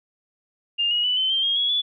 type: tone with pitch steps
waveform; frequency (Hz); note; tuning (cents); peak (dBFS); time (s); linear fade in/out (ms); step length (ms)
sine; 2811 / 2893 / 2978 / 3065 / 3155 / 3248 / 3343 / 3441; F7 / F#7 / F#7 / G7 / G7 / G#7 / G#7 / A7; +11 / -40 / +11 / -40 / +10 / -39 / +11 / -39; -19; 0.78-1.82; 20; 130
effects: none